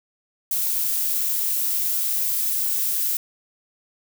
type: noise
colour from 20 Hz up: violet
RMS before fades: -23 dBFS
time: 0.51-3.17 s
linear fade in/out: 2 ms
effects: none